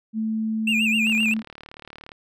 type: tone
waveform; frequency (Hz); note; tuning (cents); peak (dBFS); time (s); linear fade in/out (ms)
sine; 220; A3; 0; -22; 0.13-1.43; 50
type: tone with vibrato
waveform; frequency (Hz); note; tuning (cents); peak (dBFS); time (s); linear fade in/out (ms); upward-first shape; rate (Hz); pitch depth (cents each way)
triangle; 2600; E7; -24; -18; 0.67-1.34; 5; sine; 7.7; 140
type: click train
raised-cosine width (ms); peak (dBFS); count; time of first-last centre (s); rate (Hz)
0.3; -24; 40; 1.07-2.118; 37.2
effects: none